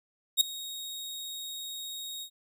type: tone with ADSR envelope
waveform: sawtooth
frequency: 3757 Hz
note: A#7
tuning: 13 cents sharp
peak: -14 dBFS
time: 0.37-2.3 s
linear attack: 38 ms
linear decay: 6 ms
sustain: -20 dB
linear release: 78 ms
effects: none